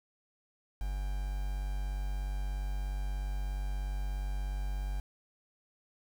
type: tone with quantisation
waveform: triangle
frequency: 48.45 Hz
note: G1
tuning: 20 cents flat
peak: -30 dBFS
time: 0.81-5 s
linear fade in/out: 0 ms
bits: 8
effects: none